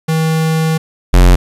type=tone pair in turn; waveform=square; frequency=159.9 / 44.69 Hz; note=D#3 / F1; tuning=+48 / +41 cents; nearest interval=octave + minor seventh; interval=2207 cents; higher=first; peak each=-12 / -4 dBFS; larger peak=second; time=0.08-0.78 / 1.13-1.36 s; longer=first; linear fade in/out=10 ms; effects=resampled to 32000 Hz + 7-bit